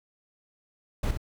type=noise with echo; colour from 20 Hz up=brown; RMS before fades=-26 dBFS; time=1.03-1.11 s; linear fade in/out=5 ms; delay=64 ms; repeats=1; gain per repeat=-7 dB; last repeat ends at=1.174 s; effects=none